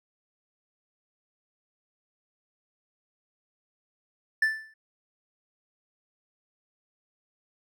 triangle tone with exponential decay, 1761 Hz, A6, 1 cent sharp, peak -16 dBFS, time 4.42-4.74 s, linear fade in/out 5 ms, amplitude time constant 69 ms, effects none

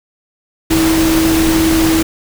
sine tone in noise, 323.2 Hz, E4, 34 cents flat, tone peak -10 dBFS, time 0.7-2.03 s, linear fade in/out 10 ms, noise pink, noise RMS -17 dBFS, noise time 0.7-2.03 s, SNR +4 dB, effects none

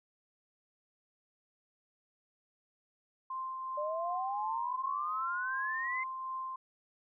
sine tone with tremolo, 1046.5 Hz, C6, in tune, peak -35 dBFS, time 3.3-6.56 s, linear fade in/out 5 ms, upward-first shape triangle, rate 2.7 Hz, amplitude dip 30%
sine exponential sweep, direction up, 587.3 to 2100 Hz, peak -34 dBFS, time 3.77-6.04 s, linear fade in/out 10 ms
effects none

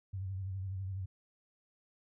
sine tone with vibrato, 95.4 Hz, G2, 47 cents flat, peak -36 dBFS, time 0.13-1.06 s, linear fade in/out 10 ms, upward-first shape sine, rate 12 Hz, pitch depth 57 cents each way, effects none

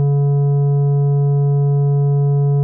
sine tone with tanh clipping, 142 Hz, C#3, 42 cents sharp, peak -13 dBFS, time 0-2.63 s, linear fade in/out 0 ms, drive 9 dB, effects none

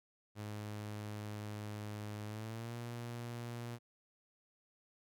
sawtooth tone with pitch glide, 105.2 to 118.77 Hz, G#2 to A#2, +23 to +33 cents, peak -38 dBFS, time 0.35-3.79 s, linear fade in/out 50 ms, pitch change +210 cents, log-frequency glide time 2.25-2.75 s, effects none

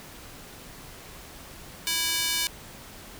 square tone with high-pass filter, 329.6 Hz, E4, in tune, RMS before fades -27 dBFS, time 1.87-2.47 s, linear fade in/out 0 ms, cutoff 3000 Hz, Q 0.88, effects pink hiss -45 dBFS RMS until 3.19 s

